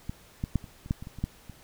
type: clicks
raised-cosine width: 5 ms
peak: -20 / -17 / -12 / -30 / -30 / -13 / -27 / -28 / -28 / -15 / -29 dBFS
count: 11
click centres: 0.095 / 0.439 / 0.557 / 0.642 / 0.861 / 0.909 / 1.025 / 1.071 / 1.187 / 1.24 / 1.497 s
effects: pink hiss -55 dBFS RMS until 1.63 s